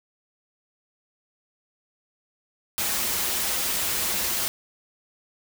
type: noise with comb filter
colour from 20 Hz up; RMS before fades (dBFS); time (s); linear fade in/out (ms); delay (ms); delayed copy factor
white; -26; 2.78-4.48; 0; 6.8; -0.5
effects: none